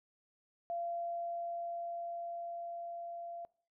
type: tone with level ramp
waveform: sine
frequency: 686 Hz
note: F5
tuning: 31 cents flat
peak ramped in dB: -35 to -42 dBFS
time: 0.7-3.45 s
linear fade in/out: 0 ms
effects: noise-tail reverb RT60 0.5 s tail -22 dB re dry